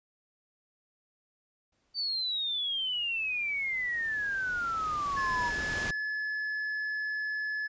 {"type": "noise with exponential growth", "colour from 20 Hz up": "pink", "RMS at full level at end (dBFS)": -35, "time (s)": [1.72, 5.91], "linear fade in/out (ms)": 5, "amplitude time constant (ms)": 910}
{"type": "exponential sweep", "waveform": "sine", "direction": "down", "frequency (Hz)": [4611, 942], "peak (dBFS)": -29, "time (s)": [1.94, 5.52], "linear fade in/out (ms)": 50}
{"type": "tone", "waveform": "triangle", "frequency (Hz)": 1716, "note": "A6", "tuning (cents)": -44, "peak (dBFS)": -29, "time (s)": [5.16, 7.68], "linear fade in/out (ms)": 20}
{"effects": ["resampled to 16000 Hz"]}